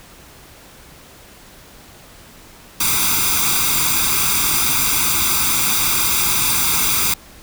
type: noise with comb filter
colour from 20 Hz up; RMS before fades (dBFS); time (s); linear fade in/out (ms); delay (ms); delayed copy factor
white; -17; 2.8-7.14; 5; 0.83; +0.9
effects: pink hiss -43 dBFS RMS until 7.42 s